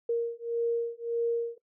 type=beating tone pair; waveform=sine; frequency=466.2 / 467.9 Hz; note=A#4 / A#4; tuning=0 / +6 cents; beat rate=1.7 Hz; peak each=-30 dBFS; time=0.09-1.58 s; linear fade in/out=5 ms; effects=noise-tail reverb RT60 0.1 s tail -21 dB re dry